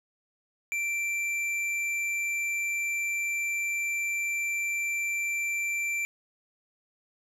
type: tone with hard clipping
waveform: sine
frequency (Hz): 2349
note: D7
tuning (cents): 0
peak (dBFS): -29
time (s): 0.72-6.05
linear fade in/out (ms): 0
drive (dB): 8
effects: none